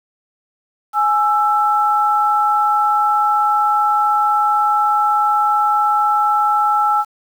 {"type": "tone pair together", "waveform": "sine", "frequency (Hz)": [836.6, 1328], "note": ["G#5", "E6"], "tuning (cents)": [12, 12], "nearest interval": "minor sixth", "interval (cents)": 800, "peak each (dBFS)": -15, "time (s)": [0.93, 7.05], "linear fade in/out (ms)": 50, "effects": ["7-bit"]}